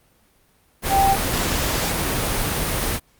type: tone in noise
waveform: sine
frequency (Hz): 784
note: G5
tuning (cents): 0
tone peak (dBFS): -14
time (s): 0.89-1.17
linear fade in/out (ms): 50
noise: pink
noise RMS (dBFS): -22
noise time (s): 0.82-3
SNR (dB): +5
effects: pink hiss -59 dBFS RMS until 3.19 s + Opus 32 kbps